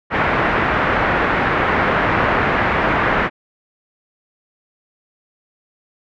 white low-pass noise, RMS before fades -17 dBFS, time 0.1-3.3 s, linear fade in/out 50 ms, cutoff 1900 Hz, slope 24 dB/octave, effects none

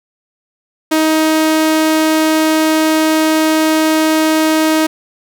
sawtooth tone, 314.8 Hz, D#4, 20 cents sharp, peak -6 dBFS, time 0.91-4.87 s, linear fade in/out 10 ms, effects none

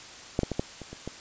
clicks, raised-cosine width 2 ms, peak -10 / -13 / -16 / -12 / -26 / -26 / -20 dBFS, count 7, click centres 0.391 / 0.433 / 0.517 / 0.595 / 0.817 / 0.93 / 1.076 s, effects white hiss -45 dBFS RMS until 1.2 s + resampled to 16000 Hz

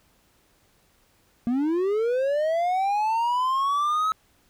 triangle linear sweep, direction up, 230 to 1293 Hz, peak -19 dBFS, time 1.47-4.12 s, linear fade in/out 0 ms, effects pink hiss -63 dBFS RMS until 4.49 s

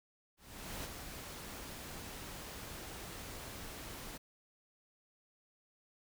pink noise with ADSR envelope, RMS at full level -42 dBFS, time 0.37-4.18 s, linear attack 470 ms, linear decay 28 ms, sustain -5 dB, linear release 14 ms, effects none

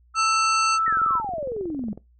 sine tone, 1318.5 Hz, E6, in tune, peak -19 dBFS, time 0.14-1.22 s, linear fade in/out 50 ms
harmonic tone, 895 Hz, A5, 29 cents sharp, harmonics 1 / 3 / 5 / 7 / 9, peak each -39 / -27 / -28 / -31 / -34 dBFS, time 0.15-0.79 s, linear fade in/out 50 ms
sine exponential sweep, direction down, 1908 to 198 Hz, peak -26 dBFS, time 0.86-1.93 s, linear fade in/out 5 ms
click train, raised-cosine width 2 ms, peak -26 dBFS, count 25, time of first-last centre 0.88-1.976 s, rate 21.9 Hz
effects noise-tail reverb RT60 0.2 s tail -21 dB re dry + added 60 Hz sine -54 dBFS peak until 2.19 s

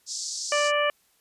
pink band-pass noise, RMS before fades -33 dBFS, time 0.06-0.72 s, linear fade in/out 50 ms, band 4500 to 7800 Hz, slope 48 dB/octave
harmonic tone, 587.3 Hz, D5, in tune, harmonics 1 / 2 / 3 / 4 / 5, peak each -24 / -27 / -29 / -30 / -31 dBFS, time 0.52-0.9 s, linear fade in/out 2 ms
effects white hiss -65 dBFS RMS until 1.2 s + resampled to 32000 Hz

